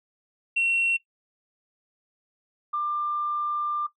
sine tone pair in turn, 2725 / 1191.6 Hz, F7 / D6, -43 / +25 cents, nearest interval octave + major second, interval 1432 cents, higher first, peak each -19 / -24 dBFS, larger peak first, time 0.56-0.97 / 2.73-3.87 s, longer second, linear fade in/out 10 ms, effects noise-tail reverb RT60 0.1 s tail -17 dB re dry + tanh soft clip ceiling -17 dBFS

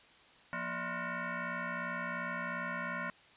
sine tone with frequency modulation, 174.61 Hz, F3, in tune, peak -35 dBFS, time 0.53-3.1 s, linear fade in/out 0 ms, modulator 412 Hz, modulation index 4.6, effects white hiss -60 dBFS RMS until 3.36 s + resampled to 8000 Hz

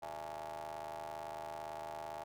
30% pulse ring-modulated tone, 77.78 Hz, D#2, in tune, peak -37 dBFS, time 0.02-2.24 s, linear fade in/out 10 ms, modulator 752 Hz, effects none

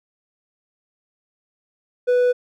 sine tone with hard clipping, 493.9 Hz, B4, in tune, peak -15 dBFS, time 2.07-2.33 s, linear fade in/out 20 ms, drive 3 dB, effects none

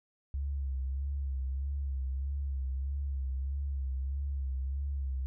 sine tone with vibrato, 67.9 Hz, C#2, 35 cents flat, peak -31 dBFS, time 0.34-5.26 s, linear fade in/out 0 ms, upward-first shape sine, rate 1.6 Hz, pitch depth 60 cents each way, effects none

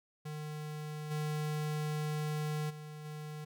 square tone with level steps, 151.8 Hz, D#3, 42 cents flat, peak -40 / -34 / -45 / -42 dBFS, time 0.25-3.45 s, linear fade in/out 10 ms, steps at 1.1 / 2.69 / 3.04 s, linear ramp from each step 20 ms, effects none

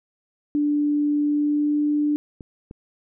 sine tone with pitch glide, 293.7 to 295.9 Hz, D4 to D4, 0 to +13 cents, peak -18 dBFS, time 0.55-2.16 s, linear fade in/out 0 ms, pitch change +13 cents, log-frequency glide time 1.22-1.8 s
clicks, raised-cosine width 3 ms, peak -25 / -25 dBFS, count 2, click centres 2.408 / 2.711 s
effects none

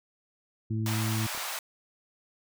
harmonic tone, 110 Hz, A2, in tune, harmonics 1 / 2 / 3, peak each -28 / -34 / -38 dBFS, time 0.7-1.27 s, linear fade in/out 10 ms
pink high-pass noise, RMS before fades -35 dBFS, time 0.86-1.59 s, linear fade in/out 2 ms, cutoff 710 Hz, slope 24 dB/octave
clicks, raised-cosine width 1 ms, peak -30 dBFS, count 2, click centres 1.349 / 1.376 s
effects none

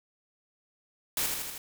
white noise with echo, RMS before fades -29 dBFS, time 1.17-1.26 s, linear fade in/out 2 ms, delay 80 ms, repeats 4, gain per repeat -3 dB, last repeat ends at 1.58 s, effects none

